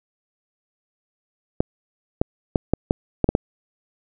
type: clicks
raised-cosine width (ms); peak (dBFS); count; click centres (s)
2; -3; 8; 1.605 / 2.215 / 2.558 / 2.736 / 2.909 / 3.243 / 3.29 / 3.351
effects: none